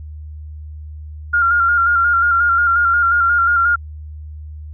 sine tone with vibrato, 1396.9 Hz, F6, in tune, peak -11 dBFS, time 1.33-3.76 s, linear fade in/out 10 ms, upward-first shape square, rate 5.6 Hz, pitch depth 30 cents each way, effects added 76 Hz sine -29 dBFS peak until 4.73 s

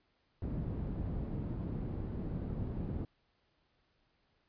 white low-pass noise, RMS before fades -38 dBFS, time 0.42-3.05 s, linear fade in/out 2 ms, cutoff 180 Hz, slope 12 dB/octave, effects pink hiss -75 dBFS RMS until 4.48 s + resampled to 11025 Hz

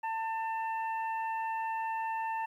harmonic tone, 895 Hz, A5, 29 cents sharp, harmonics 1 / 2 / 3, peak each -32 / -42 / -46 dBFS, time 0.03-2.46 s, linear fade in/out 10 ms, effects 11-bit

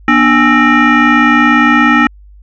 sine tone with frequency modulation, 777 Hz, G5, 16 cents flat, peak -4 dBFS, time 0.08-2.07 s, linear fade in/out 2 ms, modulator 537 Hz, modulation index 2.6, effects tanh soft clip ceiling 0 dBFS + added 50 Hz sine -35 dBFS peak until 2.42 s

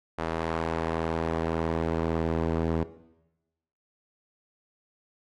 sawtooth tone with band-pass filter sweep, 81.8 Hz, E2, 13 cents flat, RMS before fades -29 dBFS, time 0.18-2.84 s, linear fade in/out 10 ms, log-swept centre 860 to 340 Hz, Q 0.74, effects noise-tail reverb RT60 1.0 s tail -17 dB re dry + AAC 32 kbps

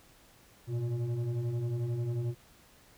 sine tone with frequency modulation, 122.1 Hz, B2, 19 cents flat, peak -28 dBFS, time 0.67-2.35 s, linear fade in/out 50 ms, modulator 233 Hz, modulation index 0.67, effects tanh soft clip ceiling -28 dBFS + pink hiss -60 dBFS RMS until 2.97 s

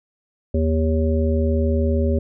harmonic tone, 79.4 Hz, D#2, 36 cents sharp, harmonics 1 / 3 / 5 / 7, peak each -18 / -23 / -25 / -26 dBFS, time 0.54-2.19 s, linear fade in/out 5 ms, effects none

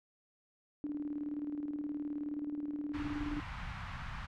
sine tone with tremolo, 294.2 Hz, D4, 3 cents sharp, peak -34 dBFS, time 0.84-3.4 s, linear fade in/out 0 ms, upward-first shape square, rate 19 Hz, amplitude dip 50%
pink band-stop noise, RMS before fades -40 dBFS, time 2.93-4.27 s, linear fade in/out 20 ms, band 170 to 900 Hz, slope 24 dB/octave
effects low-pass 2000 Hz 12 dB/octave

